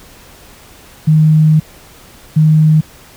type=tone pair in turn; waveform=sine; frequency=155.5 / 155.5 Hz; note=D#3 / D#3; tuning=-1 / -1 cents; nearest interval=unison; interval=0 cents; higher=neither; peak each=-5 dBFS; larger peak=neither; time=1.07-1.6 / 2.36-2.81 s; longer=first; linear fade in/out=10 ms; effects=pink hiss -40 dBFS RMS until 3.16 s